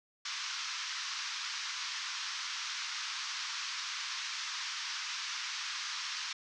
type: band-pass noise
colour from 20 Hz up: white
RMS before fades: -39 dBFS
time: 0.25-6.33 s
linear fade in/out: 5 ms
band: 1000 to 6100 Hz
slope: 48 dB/octave
effects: none